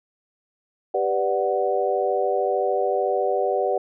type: chord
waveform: sine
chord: G major seventh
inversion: none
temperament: equal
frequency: 392 / 493.9 / 587.3 / 740 Hz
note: G4 / B4 / D5 / F#5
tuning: 0 / 0 / 0 / 0 cents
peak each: -25 dBFS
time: 0.94-3.78 s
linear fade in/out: 5 ms
effects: none